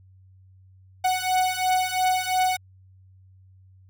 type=beating tone pair; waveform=45% pulse; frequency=740 / 742.9 Hz; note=F#5 / F#5; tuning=0 / +7 cents; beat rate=2.9 Hz; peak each=-24 dBFS; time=1.04-2.57 s; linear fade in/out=10 ms; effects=added 94 Hz sine -50 dBFS peak until 3.89 s